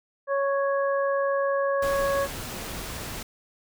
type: harmonic tone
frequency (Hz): 554.4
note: C#5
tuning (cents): 0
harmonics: 1 / 2 / 3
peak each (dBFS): -23 / -29 / -33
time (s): 0.27-2.28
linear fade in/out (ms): 50
type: noise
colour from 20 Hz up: pink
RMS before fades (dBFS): -35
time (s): 1.82-3.23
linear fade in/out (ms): 5
effects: none